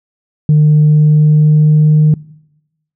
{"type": "tone with pitch glide", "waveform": "sine", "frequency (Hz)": [151.3, 153.06], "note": ["D#3", "D#3"], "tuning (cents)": [-48, -28], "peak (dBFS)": -3, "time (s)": [0.49, 2.14], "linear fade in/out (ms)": 2, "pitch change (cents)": 20, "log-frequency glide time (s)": [0.85, 2.02], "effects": ["noise-tail reverb RT60 0.9 s tail -23 dB re dry", "tanh soft clip ceiling -2 dBFS"]}